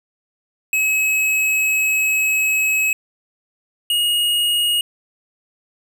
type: tone pair in turn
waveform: square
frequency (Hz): 2565 / 2873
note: E7 / F7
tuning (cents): -48 / +48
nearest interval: major second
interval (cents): 196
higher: second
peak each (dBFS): -16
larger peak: neither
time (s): 0.73-2.93 / 3.9-4.81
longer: first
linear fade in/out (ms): 2
effects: none